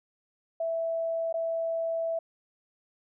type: tone with dropouts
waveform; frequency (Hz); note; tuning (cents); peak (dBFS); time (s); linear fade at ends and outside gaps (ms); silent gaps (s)
sine; 659.3; E5; 0; -27; 0.6-2.19; 5; 1.327-1.34
effects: none